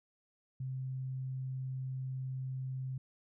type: tone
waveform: sine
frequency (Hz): 130.81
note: C3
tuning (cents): 0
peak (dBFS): -36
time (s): 0.6-2.98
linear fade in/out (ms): 5
effects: none